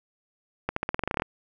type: accelerating click train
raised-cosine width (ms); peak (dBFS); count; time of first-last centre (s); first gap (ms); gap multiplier
0.5; -11; 13; 0.69-1.221; 74; 0.9
effects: none